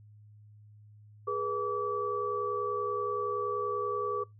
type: tone cluster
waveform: sine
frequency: 415.9 / 486.4 / 1151 Hz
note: G#4 / B4 / D6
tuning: +2 / -26 / -35 cents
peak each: -34 / -36 / -32 dBFS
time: 1.27-4.24 s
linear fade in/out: 10 ms
effects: noise-tail reverb RT60 0.2 s tail -25 dB re dry + added 105 Hz sine -52 dBFS peak until 4.39 s